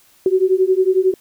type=beating tone pair; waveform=sine; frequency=370 / 381 Hz; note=F#4 / G4; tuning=0 / -49 cents; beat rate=11 Hz; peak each=-15 dBFS; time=0.26-1.14 s; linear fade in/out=2 ms; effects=white hiss -53 dBFS RMS until 1.2 s